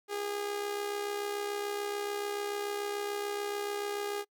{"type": "tone with amplitude modulation", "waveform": "sawtooth", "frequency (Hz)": 408.9, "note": "G#4", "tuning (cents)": -27, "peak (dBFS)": -27, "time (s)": [0.08, 4.25], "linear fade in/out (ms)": 50, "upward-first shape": "sine", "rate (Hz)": 66.9, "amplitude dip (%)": 50, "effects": ["noise-tail reverb RT60 0.1 s tail -26 dB re dry"]}